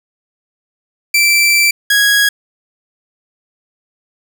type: tone pair in turn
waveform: sawtooth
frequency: 2337 / 1656.1 Hz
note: D7 / G#6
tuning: -9 / -5 cents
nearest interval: tritone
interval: 596 cents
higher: first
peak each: -5 dBFS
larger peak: neither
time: 1.14-1.71 / 1.9-2.29 s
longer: first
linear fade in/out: 5 ms
effects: none